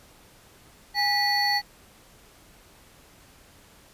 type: tone cluster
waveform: triangle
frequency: 820 / 1955 / 4433 Hz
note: G#5 / B6 / C#8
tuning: -22 / -18 / -1 cents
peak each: -24 dBFS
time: 0.94-1.62 s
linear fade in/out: 50 ms
effects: pink hiss -54 dBFS RMS until 3.93 s + resampled to 32000 Hz